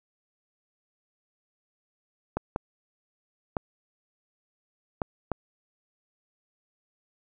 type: clicks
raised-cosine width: 1 ms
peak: -13 dBFS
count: 5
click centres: 2.37 / 2.561 / 3.568 / 5.018 / 5.317 s
effects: none